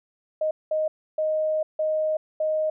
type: tone bursts at uneven times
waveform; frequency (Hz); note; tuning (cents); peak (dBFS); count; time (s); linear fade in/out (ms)
sine; 622.3; D#5; 0; -21; 5; 0.41-0.51 / 0.71-0.88 / 1.18-1.63 / 1.79-2.17 / 2.4-2.7; 5
effects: none